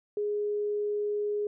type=tone; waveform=sine; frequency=415.3 Hz; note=G#4; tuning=in tune; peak=-27 dBFS; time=0.17-1.47 s; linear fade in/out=2 ms; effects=none